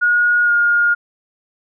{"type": "tone with pitch glide", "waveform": "sine", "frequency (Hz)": [1443, 1421.5], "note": ["F#6", "F6"], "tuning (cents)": [-44, 30], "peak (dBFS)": -11, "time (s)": [0.01, 0.95], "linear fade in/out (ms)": 20, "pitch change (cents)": -26, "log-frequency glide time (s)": [0.44, 0.51], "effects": []}